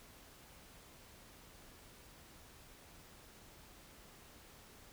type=silence; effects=pink hiss -59 dBFS RMS until 4.92 s